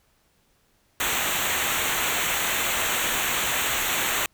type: noise with comb filter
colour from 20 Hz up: pink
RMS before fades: -25 dBFS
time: 1-4.26 s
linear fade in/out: 2 ms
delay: 0.2 ms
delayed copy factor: -0.85
effects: pink hiss -65 dBFS RMS until 4.33 s